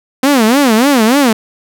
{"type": "tone with vibrato", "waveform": "sawtooth", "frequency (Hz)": 250, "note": "B3", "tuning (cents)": 21, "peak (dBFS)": -3, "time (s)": [0.23, 1.33], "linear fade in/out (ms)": 5, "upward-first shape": "sine", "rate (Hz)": 3.4, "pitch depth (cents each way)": 260, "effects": []}